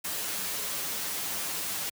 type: noise with comb filter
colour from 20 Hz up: white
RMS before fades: -33 dBFS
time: 0.04-1.9 s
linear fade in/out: 10 ms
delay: 8.1 ms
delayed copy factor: -0.65
effects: high-pass 80 Hz 12 dB/octave